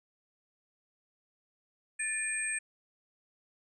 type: tone cluster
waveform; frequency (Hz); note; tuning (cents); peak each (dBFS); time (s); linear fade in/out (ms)
sine; 1759 / 2410 / 8330; A6 / D7 / C9; -1 / +44 / -9; -36 / -37 / -34; 1.99-2.59; 10
effects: none